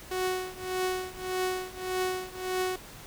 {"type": "tone with tremolo", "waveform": "sawtooth", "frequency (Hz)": 370, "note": "F#4", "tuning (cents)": 0, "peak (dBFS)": -22, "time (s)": [0.11, 2.76], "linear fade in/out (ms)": 5, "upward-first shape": "triangle", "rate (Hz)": 1.7, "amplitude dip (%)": 95, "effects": ["pink hiss -47 dBFS RMS until 3.06 s"]}